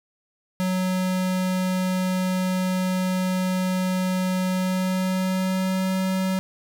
square tone with pitch glide, 185 to 188.23 Hz, F#3 to F#3, 0 to +30 cents, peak -22 dBFS, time 0.6-6.39 s, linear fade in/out 0 ms, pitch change +30 cents, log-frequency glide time 4.49-5.94 s, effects none

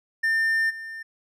triangle tone with level steps, 1800 Hz, A6, 39 cents sharp, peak -18 / -32 dBFS, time 0.23-1.03 s, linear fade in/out 10 ms, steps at 0.69 s, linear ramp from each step 20 ms, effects none

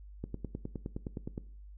click train, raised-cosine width 3 ms, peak -24 dBFS, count 12, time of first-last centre 0.24-1.379 s, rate 9.66 Hz, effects noise-tail reverb RT60 0.5 s tail -19 dB re dry + added 50 Hz sine -47 dBFS peak until 1.77 s

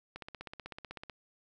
click train, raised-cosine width 0.3 ms, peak -27 dBFS, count 16, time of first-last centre 0.16-1.097 s, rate 16 Hz, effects none

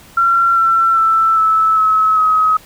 sine tone with pitch steps, 1366 / 1346.4 / 1327.1 / 1308.1 / 1289.3 / 1270.8 Hz, F6 / E6 / E6 / E6 / E6 / D#6, -39 / +36 / +11 / -14 / -39 / +36 cents, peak -9 dBFS, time 0.17-2.57 s, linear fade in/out 5 ms, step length 400 ms, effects pink hiss -42 dBFS RMS until 2.65 s

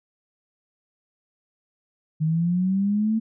sine linear sweep, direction up, 153.5 to 224.8 Hz, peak -19 dBFS, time 2.2-3.2 s, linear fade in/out 20 ms, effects none

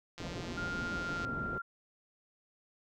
click train, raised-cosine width 0.2 ms, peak -29 dBFS, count 187, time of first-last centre 0.18-1.249 s, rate 174 Hz
white low-pass noise, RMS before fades -41 dBFS, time 0.2-1.58 s, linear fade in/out 0 ms, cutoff 350 Hz, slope 12 dB/octave
sine tone with pitch glide, 1406 to 1386.6 Hz, F6 to F6, +11 to -13 cents, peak -36 dBFS, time 0.57-1.62 s, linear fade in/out 10 ms, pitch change -24 cents, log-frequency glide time 0.84-1.33 s
effects none

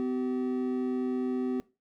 triangle tone pair together, 253.7 / 383 Hz, B3 / G4, +47 / -40 cents, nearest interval perfect fifth, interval 713 cents, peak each -27 / -31 dBFS, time 0-1.6 s, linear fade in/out 0 ms, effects noise-tail reverb RT60 0.3 s tail -21 dB re dry

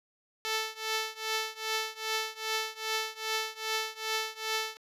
5% pulse tone with tremolo, 440 Hz, A4, in tune, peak -16 dBFS, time 0.45-4.77 s, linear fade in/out 0 ms, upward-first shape triangle, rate 2.5 Hz, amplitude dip 95%, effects low-pass 11000 Hz 12 dB/octave

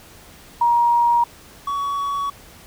sine / triangle tone pair in turn, 947 / 1126.2 Hz, A#5 / C#6, +27 / +27 cents, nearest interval minor third, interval 300 cents, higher second, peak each -13 / -19 dBFS, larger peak first, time 0.61-1.24 / 1.67-2.3 s, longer neither, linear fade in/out 5 ms, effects pink hiss -45 dBFS RMS until 2.66 s

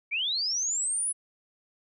sine linear sweep, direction up, 2222 to 10240 Hz, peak -26 dBFS, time 0.11-1.13 s, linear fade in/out 20 ms, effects none

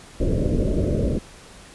pink low-pass noise, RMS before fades -21 dBFS, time 0.2-1.19 s, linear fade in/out 5 ms, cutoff 610 Hz, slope 96 dB/octave, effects pink hiss -45 dBFS RMS until 1.74 s + resampled to 24000 Hz

